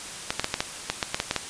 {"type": "clicks", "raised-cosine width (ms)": 0.2, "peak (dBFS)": -6, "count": 11, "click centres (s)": [0.305, 0.396, 0.444, 0.541, 0.605, 0.9, 1.028, 1.145, 1.201, 1.311, 1.363], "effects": ["white hiss -37 dBFS RMS until 1.49 s", "resampled to 22050 Hz"]}